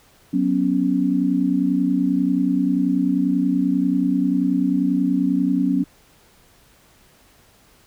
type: chord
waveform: sine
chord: F# suspended fourth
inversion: none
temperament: equal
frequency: 185 / 246.9 / 277.2 Hz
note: F#3 / B3 / C#4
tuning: 0 / 0 / 0 cents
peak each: -22 / -22 / -19 dBFS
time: 0.33-5.84 s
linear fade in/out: 10 ms
effects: pink hiss -54 dBFS RMS until 7.86 s